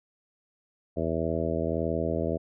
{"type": "harmonic tone", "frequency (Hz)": 81.6, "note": "E2", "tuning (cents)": -17, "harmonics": [1, 2, 3, 4, 5, 6, 7, 8], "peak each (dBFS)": [-34, -34, -34, -34, -34, -34, -34, -34], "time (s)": [0.96, 2.38], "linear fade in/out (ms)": 20, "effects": []}